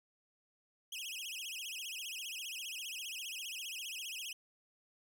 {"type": "tone with vibrato", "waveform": "sawtooth", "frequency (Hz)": 2889, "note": "F#7", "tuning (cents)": -42, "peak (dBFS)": -38, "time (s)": [0.92, 4.33], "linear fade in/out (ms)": 5, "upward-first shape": "sine", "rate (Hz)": 15, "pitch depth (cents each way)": 250, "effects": []}